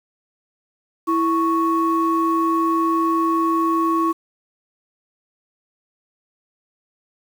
sine tone pair together, 329.6 / 1108.7 Hz, E4 / C#6, 0 / 0 cents, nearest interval octave + major sixth, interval 2100 cents, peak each -18 dBFS, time 1.07-4.13 s, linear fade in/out 20 ms, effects tanh soft clip ceiling -9 dBFS + 7-bit

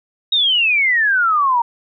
sine exponential sweep, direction down, 3802 to 920 Hz, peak -12 dBFS, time 0.32-1.62 s, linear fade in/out 5 ms, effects none

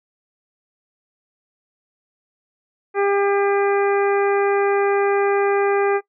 harmonic tone, 400.5 Hz, G4, 37 cents sharp, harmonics 1 / 2 / 3 / 4 / 5 / 6, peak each -17 / -23 / -27 / -29 / -31 / -33 dBFS, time 2.94-6.01 s, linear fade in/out 50 ms, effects noise-tail reverb RT60 0.1 s tail -20 dB re dry

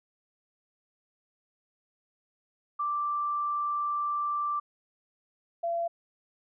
sine tone pair in turn, 1174.7 / 679.6 Hz, D6 / F5, 0 / -47 cents, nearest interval major sixth, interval 947 cents, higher first, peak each -27 dBFS, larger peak neither, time 2.79-4.6 / 5.63-5.88 s, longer first, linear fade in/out 10 ms, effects none

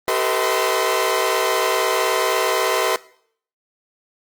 sawtooth tone cluster, 386.2 / 450.1 / 498.2 / 639 / 1036 Hz, G4 / A4 / B4 / D#5 / C6, -26 / +39 / +15 / +46 / -17 cents, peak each -20 dBFS, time 0.08-2.96 s, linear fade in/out 0 ms, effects noise-tail reverb RT60 0.6 s tail -20 dB re dry + Opus 32 kbps

